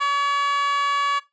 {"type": "tone with high-pass filter", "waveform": "10% pulse", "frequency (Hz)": 567, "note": "C#5", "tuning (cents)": 39, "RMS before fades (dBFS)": -21, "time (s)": [0, 1.2], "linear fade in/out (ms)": 20, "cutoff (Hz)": 1200, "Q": 6.2, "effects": ["noise-tail reverb RT60 0.2 s tail -17 dB re dry", "resampled to 16000 Hz"]}